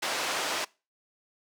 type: band-pass noise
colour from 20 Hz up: pink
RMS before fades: -31 dBFS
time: 0.02-0.65 s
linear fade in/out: 10 ms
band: 550 to 7100 Hz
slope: 12 dB/octave
effects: noise-tail reverb RT60 0.3 s tail -23 dB re dry